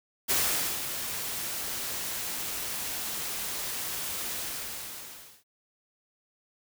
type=noise with ADSR envelope; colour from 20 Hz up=white; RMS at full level=-25 dBFS; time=0.28-5.44 s; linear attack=26 ms; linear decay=490 ms; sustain=-9 dB; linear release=1100 ms; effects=none